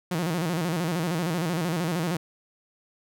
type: tone with vibrato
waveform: sawtooth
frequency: 168.6 Hz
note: E3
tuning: 39 cents sharp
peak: -21 dBFS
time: 0.11-2.17 s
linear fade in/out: 5 ms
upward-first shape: square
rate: 13 Hz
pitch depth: 110 cents each way
effects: none